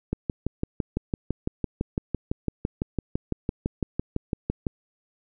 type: click train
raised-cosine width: 3 ms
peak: -12 dBFS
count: 28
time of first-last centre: 0.13-4.668 s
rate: 5.95 Hz
effects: none